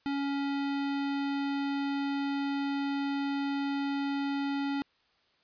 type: tone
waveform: square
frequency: 279.7 Hz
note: C#4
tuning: 16 cents sharp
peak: -30 dBFS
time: 0.06-4.82 s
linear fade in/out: 0 ms
effects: white hiss -69 dBFS RMS until 5.43 s + resampled to 11025 Hz